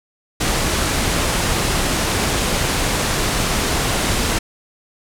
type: low-pass noise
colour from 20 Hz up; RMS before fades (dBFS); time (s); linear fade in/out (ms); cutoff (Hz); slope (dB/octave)
pink; -19; 0.4-4.39; 10; 11000; 24
effects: none